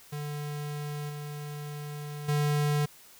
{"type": "tone with level steps", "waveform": "square", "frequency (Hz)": 147.4, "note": "D3", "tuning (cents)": 7, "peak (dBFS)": [-34, -37, -25], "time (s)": [0.12, 2.86], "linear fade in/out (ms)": 10, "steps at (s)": [1.09, 2.28], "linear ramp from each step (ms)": 10, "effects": ["white hiss -54 dBFS RMS until 3.19 s"]}